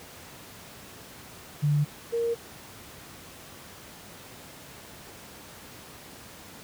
sine tone pair in turn, 146.83 / 466.2 Hz, D3 / A#4, 0 / 0 cents, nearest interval octave + minor sixth, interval 2000 cents, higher second, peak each -20 / -24 dBFS, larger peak first, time 1.62-1.85 / 2.12-2.35 s, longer neither, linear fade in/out 20 ms, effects pink hiss -46 dBFS RMS until 6.63 s + high-pass 80 Hz 12 dB/octave

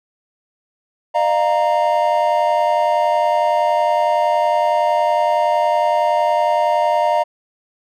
triangle chord, Eb suspended second, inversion none, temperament equal with one note detuned, 607.7 / 698.5 / 932.3 Hz, Eb5 / F5 / Bb5, -41 / 0 / 0 cents, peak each -16 dBFS, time 1.14-7.24 s, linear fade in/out 20 ms, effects none

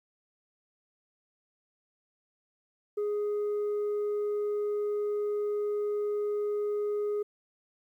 sine tone, 415.3 Hz, G#4, in tune, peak -25 dBFS, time 2.97-7.23 s, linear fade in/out 10 ms, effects tanh soft clip ceiling -27 dBFS + 11-bit

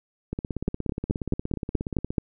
two click trains, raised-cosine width 3 ms, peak -16 / -10 dBFS, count 31 / 8, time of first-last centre 0.33-2.105 / 0.68-2.182 s, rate 16.9 / 4.66 Hz, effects none

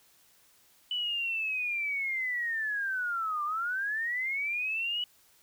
sine linear two-way sweep, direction down then up, 2988 to 1174.7 to 2959 Hz, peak -29 dBFS, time 0.91-5.04 s, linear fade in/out 2 ms, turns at 3.44 s, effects white hiss -63 dBFS RMS until 5.42 s

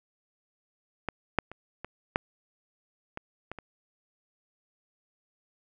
clicks, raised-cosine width 0.5 ms, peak -15 / -7 / -27 / -22 / -9 / -21 / -22 / -26 dBFS, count 8, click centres 1.087 / 1.387 / 1.516 / 1.846 / 2.159 / 3.174 / 3.516 / 3.587 s, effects none

